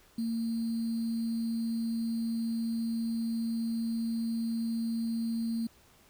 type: tone with sample-and-hold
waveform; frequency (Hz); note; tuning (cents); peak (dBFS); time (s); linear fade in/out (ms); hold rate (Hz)
sine; 228.7; A#3; -33; -29; 0.18-5.67; 5; 4410
effects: pink hiss -61 dBFS RMS until 6.09 s